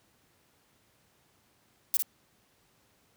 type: noise with echo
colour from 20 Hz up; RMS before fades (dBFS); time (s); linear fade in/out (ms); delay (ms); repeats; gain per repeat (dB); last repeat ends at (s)
violet; -25; 1.94-1.97; 0; 53; 1; -4; 2.023
effects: pink hiss -67 dBFS RMS until 3.16 s + high-pass 80 Hz 12 dB/octave